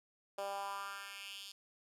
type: tone with high-pass filter sweep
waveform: 10% pulse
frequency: 198.4 Hz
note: G3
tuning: 21 cents sharp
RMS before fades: -44 dBFS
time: 0.38-1.52 s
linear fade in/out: 5 ms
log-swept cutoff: 550 to 4000 Hz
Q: 2.9
effects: resampled to 32000 Hz + 11-bit